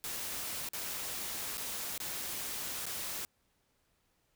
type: noise with dropouts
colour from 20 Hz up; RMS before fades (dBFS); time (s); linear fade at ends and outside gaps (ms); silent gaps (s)
white; -39; 0.04-3.25; 0; 0.688-0.734 / 1.572-1.579 / 1.978-2.002 / 2.856-2.865
effects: pink hiss -75 dBFS RMS until 4.35 s